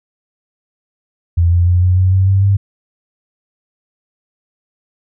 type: tone with pitch steps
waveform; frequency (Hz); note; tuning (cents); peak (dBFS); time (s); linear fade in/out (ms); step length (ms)
sine; 85.3 / 87.14 / 89.03 / 90.95 / 92.91 / 94.92 / 96.97 / 99.07; F2 / F2 / F2 / F#2 / F#2 / F#2 / G2 / G2; -40 / -3 / +34 / -29 / +8 / +45 / -18 / +19; -8; 1.37-2.57; 10; 150
effects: none